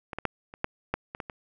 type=clicks; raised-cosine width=0.5 ms; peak=-20 / -17 / -10 / -28 / -11 / -11 / -21 / -19 / -23 dBFS; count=9; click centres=0.132 / 0.186 / 0.253 / 0.539 / 0.644 / 0.94 / 1.149 / 1.202 / 1.298 s; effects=none